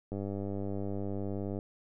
click train, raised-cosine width 2 ms, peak -24 dBFS, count 147, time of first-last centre 0.12-1.589 s, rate 99.4 Hz, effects none

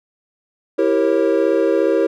triangle chord, E diminished seventh, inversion none, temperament equal with one note detuned, 329.6 / 392 / 466.2 / 543.3 Hz, E4 / G4 / Bb4 / Db5, 0 / 0 / 0 / -35 cents, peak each -17 dBFS, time 0.78-2.07 s, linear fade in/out 10 ms, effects none

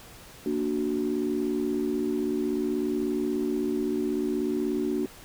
sine chord, Bb augmented, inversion none, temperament equal, 233.1 / 293.7 / 370 Hz, Bb3 / D4 / F#4, 0 / 0 / 0 cents, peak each -30 / -28 / -28 dBFS, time 0.46-5.06 s, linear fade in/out 2 ms, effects tanh soft clip ceiling -17 dBFS + pink hiss -48 dBFS RMS until 5.24 s

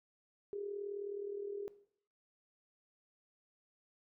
sine tone with amplitude modulation, 404.9 Hz, G#4, 44 cents flat, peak -36 dBFS, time 0.53-1.68 s, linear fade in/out 0 ms, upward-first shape sine, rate 39.3 Hz, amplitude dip 70%, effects noise-tail reverb RT60 0.6 s tail -17 dB re dry

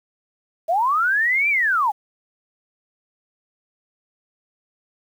sine linear two-way sweep, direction up then down, 622.3 to 2391 to 768 Hz, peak -16 dBFS, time 0.68-1.92 s, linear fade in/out 20 ms, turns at 1.49 s, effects 8-bit

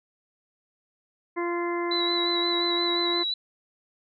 harmonic tone, 346 Hz, F4, 16 cents flat, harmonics 1 / 2 / 3 / 4 / 5 / 6, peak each -27 / -37 / -32 / -44 / -41 / -36 dBFS, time 1.36-3.24 s, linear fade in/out 20 ms
sine tone with vibrato, 3951 Hz, B7, in tune, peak -25 dBFS, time 1.91-3.34 s, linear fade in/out 5 ms, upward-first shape sine, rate 5.7 Hz, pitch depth 34 cents each way
effects none

